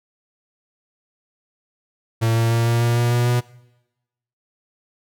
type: tone with pitch steps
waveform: 45% pulse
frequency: 113.8 / 114.92 / 116.06 / 117.2 / 118.36 / 119.53 / 120.71 / 121.9 Hz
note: A#2 / A#2 / A#2 / A#2 / A#2 / A#2 / B2 / B2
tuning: -41 / -24 / -7 / +10 / +27 / +44 / -39 / -22 cents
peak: -16 dBFS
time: 2.21-3.41 s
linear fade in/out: 20 ms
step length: 150 ms
effects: noise-tail reverb RT60 1.0 s tail -22 dB re dry